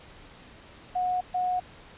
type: tone bursts at uneven times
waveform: sine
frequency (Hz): 728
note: F#5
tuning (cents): -28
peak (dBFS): -24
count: 2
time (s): 0.95-1.21 / 1.34-1.6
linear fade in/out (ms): 10
effects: pink hiss -50 dBFS RMS until 1.97 s + resampled to 8000 Hz